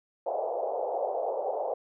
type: band-pass noise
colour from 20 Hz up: pink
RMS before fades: -31 dBFS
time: 0.26-1.74 s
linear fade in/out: 5 ms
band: 460 to 800 Hz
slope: 48 dB/octave
effects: none